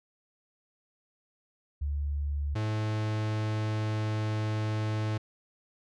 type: tone pair in turn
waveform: sine / 45% pulse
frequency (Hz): 72.1 / 108.03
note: D2 / A2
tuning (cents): -31 / -31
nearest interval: perfect fifth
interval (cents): 700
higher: second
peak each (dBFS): -28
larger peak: neither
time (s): 1.81-2.55 / 2.55-5.18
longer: second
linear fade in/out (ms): 10
effects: low-pass 5000 Hz 12 dB/octave